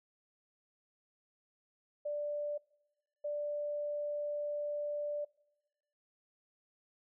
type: tone bursts at uneven times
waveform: sine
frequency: 588 Hz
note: D5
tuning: 2 cents sharp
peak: -34 dBFS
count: 2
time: 2.05-2.58 / 3.24-5.25 s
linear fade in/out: 10 ms
effects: noise-tail reverb RT60 1.0 s tail -24 dB re dry